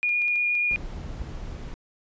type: tone with vibrato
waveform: sine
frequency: 2432 Hz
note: D#7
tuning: 40 cents flat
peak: -21 dBFS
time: 0.03-0.76 s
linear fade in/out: 0 ms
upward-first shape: sine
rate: 8.5 Hz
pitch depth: 9 cents each way
type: clicks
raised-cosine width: 0.2 ms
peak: -28 dBFS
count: 5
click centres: 0.092 / 0.219 / 0.281 / 0.358 / 0.552 s
type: noise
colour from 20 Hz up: brown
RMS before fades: -35 dBFS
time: 0.71-1.74 s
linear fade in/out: 0 ms
effects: resampled to 16000 Hz